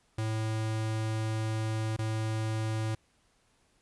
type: tone with dropouts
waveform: square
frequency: 110 Hz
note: A2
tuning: in tune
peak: -30 dBFS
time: 0.18-2.95 s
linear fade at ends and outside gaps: 5 ms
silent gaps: 1.965-1.988 s
effects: pink hiss -69 dBFS RMS until 3.81 s + resampled to 24000 Hz